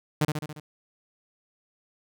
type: tone with echo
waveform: sawtooth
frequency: 151.6 Hz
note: D#3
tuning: 45 cents flat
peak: -16 dBFS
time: 0.21-0.25 s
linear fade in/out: 5 ms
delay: 70 ms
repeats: 5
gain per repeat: -4 dB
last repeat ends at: 0.6 s
effects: none